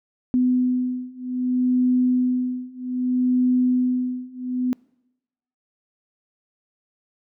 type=beating tone pair; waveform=sine; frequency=251 / 251.63 Hz; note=B3 / B3; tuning=+28 / +33 cents; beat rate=0.63 Hz; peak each=-22 / -21 dBFS; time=0.34-4.73 s; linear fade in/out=0 ms; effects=noise-tail reverb RT60 0.9 s tail -25 dB re dry